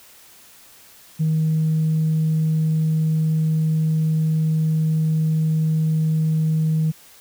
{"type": "tone", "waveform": "sine", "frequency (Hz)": 157.8, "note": "D#3", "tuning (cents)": 25, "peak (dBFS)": -15, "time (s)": [1.19, 6.92], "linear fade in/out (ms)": 20, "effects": ["tanh soft clip ceiling -13 dBFS", "white hiss -48 dBFS RMS until 7.2 s"]}